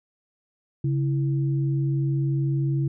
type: tone pair together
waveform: sine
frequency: 138.58 / 329.6 Hz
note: C#3 / E4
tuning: 0 / 0 cents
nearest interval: octave + minor third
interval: 1500 cents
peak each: -21 / -31 dBFS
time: 0.84-2.88 s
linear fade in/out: 5 ms
effects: none